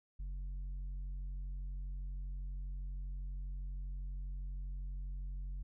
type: tone with tanh clipping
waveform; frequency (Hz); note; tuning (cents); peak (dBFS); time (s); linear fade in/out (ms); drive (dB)
sine; 46.25; F#1; 0; -40; 0.19-5.63; 10; 5
effects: none